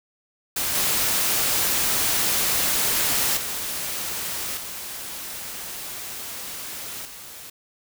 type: noise with level steps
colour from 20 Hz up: white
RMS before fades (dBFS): -25 / -22 / -29 / -34 / -40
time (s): 0.56-7.5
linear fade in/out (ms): 5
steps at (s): 0.75 / 3.37 / 4.57 / 7.05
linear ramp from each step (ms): 2
effects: none